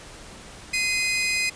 sawtooth tone pair together, 2064 / 2489 Hz, C7 / D#7, -24 / 0 cents, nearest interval minor third, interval 324 cents, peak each -23 / -20 dBFS, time 0.73-1.5 s, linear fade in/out 10 ms, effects pink hiss -43 dBFS RMS until 1.55 s + resampled to 22050 Hz

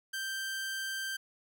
sawtooth tone, 1568 Hz, G6, in tune, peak -31 dBFS, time 0.13-1.17 s, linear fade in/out 10 ms, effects none

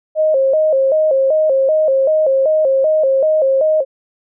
sine tone with vibrato, 578 Hz, D5, 28 cents flat, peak -10 dBFS, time 0.15-3.85 s, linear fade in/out 50 ms, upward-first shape square, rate 2.6 Hz, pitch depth 130 cents each way, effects none

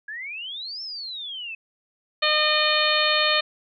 sine exponential two-way sweep, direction up then down, 1647 to 5400 to 2565 Hz, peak -31 dBFS, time 0.08-1.55 s, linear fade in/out 5 ms, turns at 0.82 s
harmonic tone, 609 Hz, D#5, 37 cents flat, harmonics 1 / 2 / 3 / 4 / 5 / 6 / 7, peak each -26 / -26 / -26 / -26 / -26 / -26 / -26 dBFS, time 2.22-3.41 s, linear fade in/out 10 ms
effects none

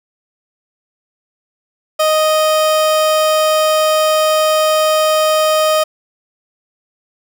30% pulse tone, 622.3 Hz, D#5, in tune, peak -8 dBFS, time 1.99-5.84 s, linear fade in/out 10 ms, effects 7-bit

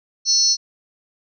sine tone cluster, 4306 / 5360 / 6000 Hz, C8 / E8 / F#8, +49 / +28 / +23 cents, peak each -18 dBFS, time 0.25-0.57 s, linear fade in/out 50 ms, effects none

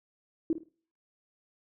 sine tone with echo, 324.9 Hz, E4, 25 cents flat, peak -23 dBFS, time 0.5-0.53 s, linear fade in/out 2 ms, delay 52 ms, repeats 3, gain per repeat -12 dB, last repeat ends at 0.686 s, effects noise-tail reverb RT60 0.5 s tail -25 dB re dry

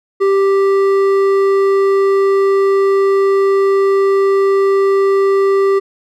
triangle tone with hard clipping, 392 Hz, G4, in tune, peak -11 dBFS, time 0.2-5.8 s, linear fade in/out 20 ms, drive 12 dB, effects none

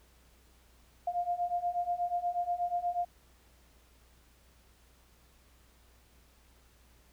sine beating tone pair, 698.5 / 706.8 Hz, F5 / F5, 0 / +21 cents, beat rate 8.3 Hz, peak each -34 / -32 dBFS, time 1.07-3.05 s, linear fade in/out 5 ms, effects added 60 Hz sine -62 dBFS peak until 7.12 s + pink hiss -65 dBFS RMS until 7.12 s

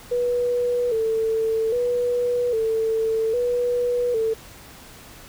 sine tone with vibrato, 466.2 Hz, A#4, in tune, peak -19 dBFS, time 0.11-4.34 s, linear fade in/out 10 ms, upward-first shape square, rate 0.62 Hz, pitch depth 77 cents each way, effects pink hiss -44 dBFS RMS until 5.28 s

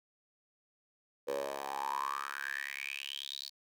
10% pulse tone with high-pass filter sweep, 69.3 Hz, C#2, in tune, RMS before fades -39 dBFS, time 1.27-3.5 s, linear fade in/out 20 ms, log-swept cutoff 500 to 4400 Hz, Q 8.8, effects none

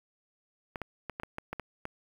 clicks, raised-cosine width 0.5 ms, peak -21 dBFS, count 9, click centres 0.758 / 0.817 / 1.097 / 1.199 / 1.234 / 1.384 / 1.53 / 1.597 / 1.854 s, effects 8-bit

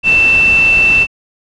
sine tone in noise, 2670 Hz, E7, 22 cents sharp, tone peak -6 dBFS, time 0.03-1.07 s, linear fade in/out 50 ms, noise pink, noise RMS -22 dBFS, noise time 0.03-1.07 s, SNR +13 dB, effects low-pass 5000 Hz 12 dB/octave

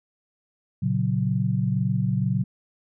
sine chord, F# major, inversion first, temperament equal, 116.54 / 138.59 / 185 Hz, A#2 / C#3 / F#3, 0 / 0 / 0 cents, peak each -25 dBFS, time 0.82-2.44 s, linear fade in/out 10 ms, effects none

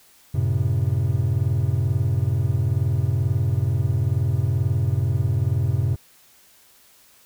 triangle chord, F# diminished, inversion none, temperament just, 92.5 / 111 / 133.2 Hz, F#2 / A2 / C3, 0 / +16 / +31 cents, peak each -21 dBFS, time 0.34-5.96 s, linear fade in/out 10 ms, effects white hiss -54 dBFS RMS until 7.25 s

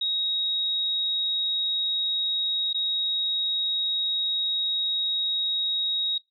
sine tone with dropouts, 3785 Hz, A#7, 26 cents sharp, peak -24 dBFS, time 0.01-6.18 s, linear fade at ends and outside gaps 5 ms, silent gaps 2.73-2.744 s, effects noise-tail reverb RT60 0.2 s tail -20 dB re dry

